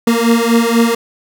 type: beating tone pair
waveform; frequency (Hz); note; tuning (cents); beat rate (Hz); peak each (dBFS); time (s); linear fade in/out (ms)
30% pulse; 230 / 234.1; A#3 / A#3; -23 / +8; 4.1; -10; 0.07-0.95; 5
effects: none